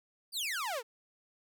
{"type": "exponential sweep", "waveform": "sawtooth", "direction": "down", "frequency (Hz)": [4909, 425.5], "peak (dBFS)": -30, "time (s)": [0.32, 0.83], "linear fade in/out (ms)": 50, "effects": []}